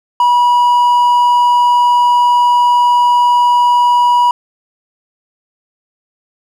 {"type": "tone", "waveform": "triangle", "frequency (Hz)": 971, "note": "B5", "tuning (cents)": -30, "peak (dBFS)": -5, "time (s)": [0.2, 4.31], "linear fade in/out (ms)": 2, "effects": []}